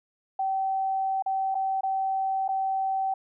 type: tone with dropouts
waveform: sine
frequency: 770 Hz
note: G5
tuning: 31 cents flat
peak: -24 dBFS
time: 0.39-3.14 s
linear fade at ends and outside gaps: 5 ms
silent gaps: 1.224-1.261 / 1.546-1.551 / 1.809-1.833 / 2.48-2.488 s
effects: none